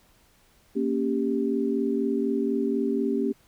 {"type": "chord", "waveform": "sine", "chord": "G diminished", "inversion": "first", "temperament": "equal with one note detuned", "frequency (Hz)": [233.1, 277.2, 394], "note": ["Bb3", "Db4", "G4"], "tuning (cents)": [0, 0, 9], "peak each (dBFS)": -27, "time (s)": [0.75, 3.33], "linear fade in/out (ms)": 20, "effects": ["pink hiss -61 dBFS RMS until 3.47 s"]}